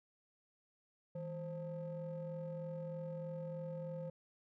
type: ring-modulated tone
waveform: triangle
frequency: 182.3 Hz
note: F#3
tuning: 25 cents flat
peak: -36 dBFS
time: 1.15-4.1 s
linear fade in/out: 5 ms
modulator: 343 Hz
effects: none